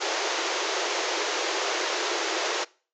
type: band-pass noise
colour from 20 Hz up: pink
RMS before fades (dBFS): -28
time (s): 0-2.65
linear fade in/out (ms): 20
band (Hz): 330 to 7000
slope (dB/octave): 96
effects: noise-tail reverb RT60 0.4 s tail -23 dB re dry